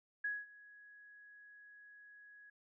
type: tone with ADSR envelope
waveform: sine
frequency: 1671 Hz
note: G#6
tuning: 10 cents sharp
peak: -34 dBFS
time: 0.24-2.5 s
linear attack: 7 ms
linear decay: 210 ms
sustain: -22 dB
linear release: 6 ms
effects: none